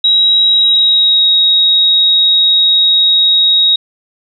sine tone with pitch glide, 3841 to 3784 Hz, B7 to A#7, -49 to +25 cents, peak -6 dBFS, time 0.04-3.76 s, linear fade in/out 5 ms, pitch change -26 cents, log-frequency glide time 0.46-1.26 s, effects none

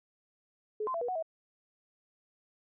sine tone with pitch steps, 426.9 / 1036 / 671 / 484.3 / 738 / 646 Hz, G#4 / C6 / E5 / B4 / F#5 / E5, +48 / -17 / +31 / -34 / -5 / -35 cents, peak -31 dBFS, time 0.8-1.226 s, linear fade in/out 5 ms, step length 71 ms, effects none

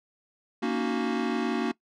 square chord, D# minor seventh, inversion second, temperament equal with one note detuned, 233.1 / 280.1 / 311.1 / 370 Hz, A#3 / C#4 / D#4 / F#4, 0 / +18 / 0 / 0 cents, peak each -30 / -32 / -35 / -32 dBFS, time 0.62-1.72 s, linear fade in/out 10 ms, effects noise-tail reverb RT60 0.1 s tail -20 dB re dry + low-pass 4000 Hz 12 dB/octave

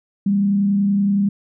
sine tone with frequency modulation, 200 Hz, G3, 35 cents sharp, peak -14 dBFS, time 0.26-1.29 s, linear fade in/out 5 ms, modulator 30.7 Hz, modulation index 0.3, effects none

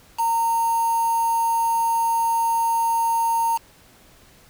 sine tone with quantisation, 920 Hz, A#5, 23 cents flat, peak -18 dBFS, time 0.18-3.58 s, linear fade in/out 20 ms, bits 5, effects pink hiss -52 dBFS RMS until 4.49 s

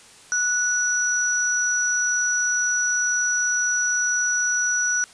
sine tone pair together, 1470 / 5871 Hz, F#6 / F#8, -12 / -14 cents, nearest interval 2 octaves, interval 2398 cents, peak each -22 dBFS, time 0.32-5.04 s, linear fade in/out 0 ms, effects white hiss -48 dBFS RMS until 5.13 s + resampled to 22050 Hz

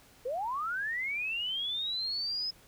sine linear sweep, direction up, 463.6 to 5140 Hz, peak -31 dBFS, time 0.25-2.51 s, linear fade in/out 10 ms, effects pink hiss -59 dBFS RMS until 2.67 s

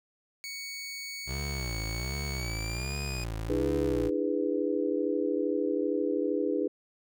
20% pulse tone with pitch glide, 2231 to 2475 Hz, C#7 to D#7, +11 to -10 cents, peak -32 dBFS, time 0.44-3.24 s, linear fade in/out 0 ms, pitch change +179 cents, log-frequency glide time 2.35-2.98 s
25% pulse tone with vibrato, 62.1 Hz, B1, 10 cents sharp, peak -29 dBFS, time 1.26-4.11 s, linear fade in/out 50 ms, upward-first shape sine, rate 1.3 Hz, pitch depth 240 cents each way
sine chord, E dominant seventh, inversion third, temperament just, 296.7 / 329.6 / 412 / 494.4 Hz, D4 / E4 / G#4 / B4, +18 / 0 / -14 / +2 cents, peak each -31 / -33 / -31 / -32 dBFS, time 3.49-6.68 s, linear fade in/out 10 ms
effects none

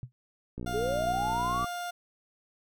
sine tone with exponential decay, 124.5 Hz, B2, 14 cents sharp, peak -31 dBFS, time 0.03-0.12 s, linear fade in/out 0 ms, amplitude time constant 18 ms
click train, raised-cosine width 3 ms, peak -25 dBFS, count 66, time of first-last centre 0.58-1.644 s, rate 61.1 Hz
30% pulse tone, 704 Hz, F5, 14 cents sharp, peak -31 dBFS, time 0.66-1.91 s, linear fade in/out 10 ms
sine linear sweep, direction up, 392.7 to 1187 Hz, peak -28 dBFS, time 0.73-1.66 s, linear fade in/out 20 ms
effects none

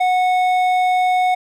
sine tone with hard clipping, 734 Hz, F#5, 14 cents flat, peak -15 dBFS, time 0-1.35 s, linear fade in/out 10 ms, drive 8 dB, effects none

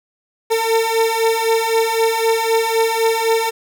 30% pulse beating tone pair, 449.4 / 453.3 Hz, A4 / A#4, +37 / -48 cents, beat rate 3.9 Hz, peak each -16 / -14 dBFS, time 0.5-3.51 s, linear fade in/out 20 ms, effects none

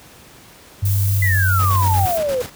sine tone with pitch glide, 98.2 to 94.36 Hz, G2 to F#2, +4 to +34 cents, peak -14 dBFS, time 0.82-2.06 s, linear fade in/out 10 ms, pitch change -70 cents, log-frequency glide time 1.24-1.33 s
violet noise, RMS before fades -26 dBFS, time 0.85-2.18 s, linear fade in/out 5 ms
sine exponential sweep, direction down, 2042 to 484.2 Hz, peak -17 dBFS, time 1.22-2.42 s, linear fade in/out 5 ms
pink noise with tremolo, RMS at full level -29 dBFS, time 1.59-2.5 s, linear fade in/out 5 ms, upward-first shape square, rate 8.6 Hz, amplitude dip 60%
effects pink hiss -44 dBFS RMS until 2.55 s + high-pass 60 Hz 12 dB/octave

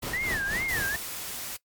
pink noise with tremolo, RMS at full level -32 dBFS, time 0.02-0.97 s, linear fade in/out 10 ms, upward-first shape triangle, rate 4.2 Hz, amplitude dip 70%
sine tone with vibrato, 1848 Hz, A#6, 16 cents flat, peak -27 dBFS, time 0.13-0.96 s, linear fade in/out 5 ms, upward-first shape sine, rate 2.4 Hz, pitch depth 260 cents each way
white noise, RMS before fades -36 dBFS, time 0.68-1.57 s, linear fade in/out 10 ms
effects noise-tail reverb RT60 0.1 s tail -20 dB re dry + MP3 96 kbps

